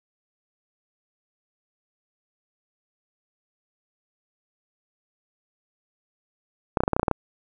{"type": "clicks", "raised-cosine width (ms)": 1, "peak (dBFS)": -6, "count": 10, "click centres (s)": [6.772, 6.805, 6.836, 6.879, 6.933, 6.965, 6.996, 7.031, 7.082, 7.113], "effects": []}